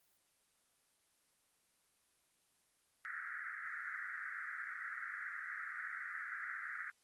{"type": "band-pass noise", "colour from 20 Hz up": "white", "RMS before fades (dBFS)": -45, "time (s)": [3.05, 6.9], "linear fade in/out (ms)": 0, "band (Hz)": [1300, 2000], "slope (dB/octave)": 96, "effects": ["white hiss -75 dBFS RMS until 7.03 s", "Opus 24 kbps"]}